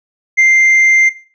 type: tone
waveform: triangle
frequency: 2093 Hz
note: C7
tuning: in tune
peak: -4 dBFS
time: 0.37-1.1 s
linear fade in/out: 20 ms
effects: noise-tail reverb RT60 0.4 s tail -17 dB re dry + resampled to 16000 Hz